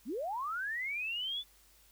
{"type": "linear sweep", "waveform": "sine", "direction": "up", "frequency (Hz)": [185, 3520], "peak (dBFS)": -34, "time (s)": [0.05, 1.44], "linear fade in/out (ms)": 50, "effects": ["added 50 Hz sine -67 dBFS peak until 1.91 s", "white hiss -64 dBFS RMS until 1.91 s"]}